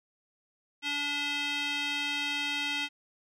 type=tone with band-pass filter; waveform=square; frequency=288.5 Hz; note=D4; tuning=31 cents flat; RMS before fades=-32 dBFS; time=0.82-2.89 s; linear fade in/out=50 ms; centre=2900 Hz; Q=2.9; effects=none